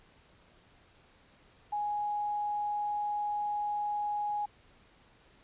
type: tone with quantisation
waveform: sine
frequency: 830.6 Hz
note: G#5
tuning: in tune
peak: -30 dBFS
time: 1.72-4.46 s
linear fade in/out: 10 ms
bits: 10
effects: pink hiss -62 dBFS RMS until 5.43 s + resampled to 8000 Hz